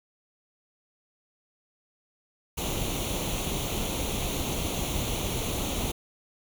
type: noise with comb filter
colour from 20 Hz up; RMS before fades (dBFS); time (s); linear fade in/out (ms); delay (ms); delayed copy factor
pink; -30; 2.57-5.92; 10; 0.3; +0.7
effects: none